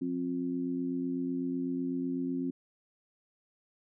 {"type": "harmonic tone", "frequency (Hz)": 88, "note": "F2", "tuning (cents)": 14, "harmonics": [2, 3, 4], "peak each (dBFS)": [-40, -31, -40], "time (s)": [0.01, 2.51], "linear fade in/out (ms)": 10, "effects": []}